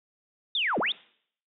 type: linear two-way sweep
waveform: sine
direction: down then up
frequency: 3736 to 160 to 3736 Hz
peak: -24 dBFS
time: 0.55-0.92 s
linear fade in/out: 2 ms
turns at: 0.79 s
effects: noise-tail reverb RT60 0.6 s tail -22 dB re dry